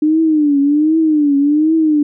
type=tone with vibrato; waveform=sine; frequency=300.6 Hz; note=D4; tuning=40 cents sharp; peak=-9 dBFS; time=0.02-2.03 s; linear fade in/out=5 ms; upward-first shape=triangle; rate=1.3 Hz; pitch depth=140 cents each way; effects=none